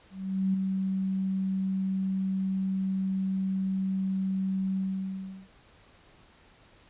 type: tone with ADSR envelope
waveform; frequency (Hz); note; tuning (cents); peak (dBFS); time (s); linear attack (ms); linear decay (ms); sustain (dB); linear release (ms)
sine; 190.9; G3; -46; -22; 0.1-5.49; 440; 5; -4; 720
effects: pink hiss -58 dBFS RMS until 6.89 s + resampled to 8000 Hz